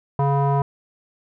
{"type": "tone with low-pass filter", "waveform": "square", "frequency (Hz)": 140.1, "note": "C#3", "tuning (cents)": 19, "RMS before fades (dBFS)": -19, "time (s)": [0.19, 0.62], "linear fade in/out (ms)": 2, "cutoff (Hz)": 900, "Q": 5.5, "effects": []}